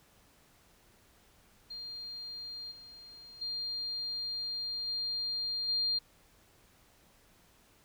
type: tone with level steps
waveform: sine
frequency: 4200 Hz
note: C8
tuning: 6 cents sharp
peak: -40 / -49 / -34 / -32 / -28 dBFS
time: 1.7-5.99 s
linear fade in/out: 10 ms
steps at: 2.71 / 3.41 / 4.87 / 5.68 s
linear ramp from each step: 10 ms
effects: pink hiss -64 dBFS RMS until 7.84 s